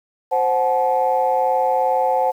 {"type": "chord", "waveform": "sine", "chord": "F# diminished", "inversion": "second", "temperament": "equal with one note detuned", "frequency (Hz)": [523.3, 740, 862.4], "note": ["C5", "F#5", "A5"], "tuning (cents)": [0, 0, -35], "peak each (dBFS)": -19, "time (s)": [0.31, 2.32], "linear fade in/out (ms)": 20, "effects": ["tanh soft clip ceiling -7 dBFS", "8-bit"]}